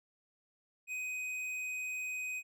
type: tone with tanh clipping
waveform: triangle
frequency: 2507 Hz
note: D#7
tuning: 12 cents sharp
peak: -38 dBFS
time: 0.87-2.43 s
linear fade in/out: 50 ms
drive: 14 dB
effects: none